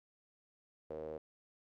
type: tone with band-pass filter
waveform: sawtooth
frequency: 77.78 Hz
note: D#2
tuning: in tune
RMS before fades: -44 dBFS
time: 0.9-1.18 s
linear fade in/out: 5 ms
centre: 500 Hz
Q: 7
effects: none